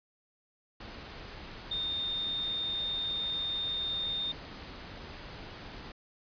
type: tone in noise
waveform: sine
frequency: 3645 Hz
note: A#7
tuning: 40 cents flat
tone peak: -31 dBFS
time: 1.71-4.32 s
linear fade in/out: 5 ms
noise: pink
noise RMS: -45 dBFS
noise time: 0.8-5.92 s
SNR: +11 dB
effects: resampled to 11025 Hz